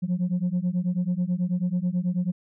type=beating tone pair; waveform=sine; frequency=174.61 / 183.81 Hz; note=F3 / F#3; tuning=0 / -11 cents; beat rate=9.2 Hz; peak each=-24 dBFS; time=0.02-2.32 s; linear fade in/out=20 ms; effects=tanh soft clip ceiling -19 dBFS